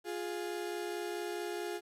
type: tone pair together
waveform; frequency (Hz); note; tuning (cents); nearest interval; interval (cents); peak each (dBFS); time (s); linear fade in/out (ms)
35% pulse; 351.3 / 415.9; F4 / G#4; +10 / +2; minor third; 292; -37 / -38; 0.04-1.81; 50
effects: resampled to 32000 Hz + 11-bit